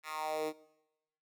10% pulse tone with high-pass filter sweep, 155.56 Hz, D#3, in tune, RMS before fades -37 dBFS, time 0.03-0.53 s, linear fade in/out 50 ms, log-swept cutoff 1600 to 330 Hz, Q 3.4, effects noise-tail reverb RT60 0.9 s tail -20 dB re dry

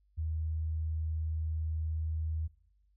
sine tone, 79.3 Hz, D#2, 33 cents sharp, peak -31 dBFS, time 0.17-2.48 s, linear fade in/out 20 ms, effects noise-tail reverb RT60 0.8 s tail -23 dB re dry + added 50 Hz sine -66 dBFS peak until 2.96 s

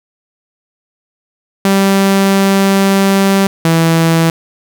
sawtooth tone pair in turn, 195.4 / 164.31 Hz, G3 / E3, -5 / -5 cents, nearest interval minor third, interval 300 cents, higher first, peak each -4 dBFS, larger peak neither, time 1.65-3.47 / 3.65-4.3 s, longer first, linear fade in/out 2 ms, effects none

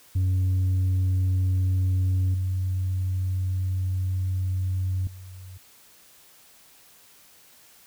sine tone with level steps, 93 Hz, F#2, 9 cents sharp, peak -17 / -22 / -39 dBFS, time 0.15-5.58 s, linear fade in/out 10 ms, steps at 2.34 / 5.07 s, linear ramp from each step 2 ms, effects tanh soft clip ceiling -19 dBFS + white hiss -54 dBFS RMS until 7.86 s

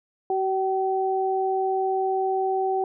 sine tone pair together, 380.1 / 765 Hz, F#4 / G5, +47 / -42 cents, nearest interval octave, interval 1211 cents, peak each -24 dBFS, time 0.3-2.84 s, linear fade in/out 2 ms, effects none

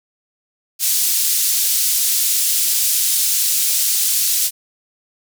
white band-pass noise, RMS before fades -17 dBFS, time 0.79-4.51 s, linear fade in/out 50 ms, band 4500 to 16000 Hz, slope 12 dB/octave, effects none

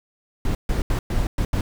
brown noise bursts at uneven times, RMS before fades -21 dBFS, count 6, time 0.45-0.55 / 0.69-0.82 / 0.9-0.99 / 1.1-1.27 / 1.38-1.45 / 1.53-1.61 s, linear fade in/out 2 ms, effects none

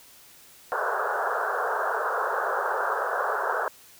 white band-pass noise, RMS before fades -27 dBFS, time 0.72-3.68 s, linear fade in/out 0 ms, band 400 to 1600 Hz, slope 96 dB/octave, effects white hiss -52 dBFS RMS until 3.99 s

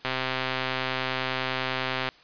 click train, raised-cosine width 0.3 ms, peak -11 dBFS, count 266, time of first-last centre 0.05-2.088 s, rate 130 Hz, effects white hiss -54 dBFS RMS until 2.23 s + resampled to 11025 Hz

